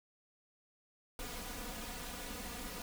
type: noise with comb filter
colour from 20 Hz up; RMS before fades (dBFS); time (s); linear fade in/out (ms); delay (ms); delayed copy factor
pink; -44; 1.19-2.82; 2; 4.1; +1
effects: none